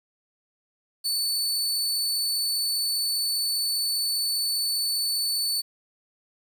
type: tone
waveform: sawtooth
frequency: 4485 Hz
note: C#8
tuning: 19 cents sharp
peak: -21 dBFS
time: 1.04-5.62 s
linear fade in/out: 20 ms
effects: 9-bit